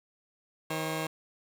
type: tone pair together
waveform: 10% pulse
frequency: 158.7 / 540 Hz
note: D#3 / C#5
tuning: +35 / -45 cents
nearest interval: octave + major sixth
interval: 2120 cents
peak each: -24 / -28 dBFS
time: 0.7-1.07 s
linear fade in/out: 5 ms
effects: none